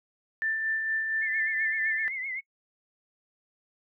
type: tone with tremolo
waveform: sine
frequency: 1775 Hz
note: A6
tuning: 15 cents sharp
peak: -25 dBFS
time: 0.42-2.08 s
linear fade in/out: 0 ms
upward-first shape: sine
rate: 4.3 Hz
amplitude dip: 35%
type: tone with vibrato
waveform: sine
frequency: 2093 Hz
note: C7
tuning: in tune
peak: -31 dBFS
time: 1.21-2.41 s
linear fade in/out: 20 ms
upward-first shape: triangle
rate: 7.8 Hz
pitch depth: 100 cents each way
effects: noise-tail reverb RT60 0.1 s tail -25 dB re dry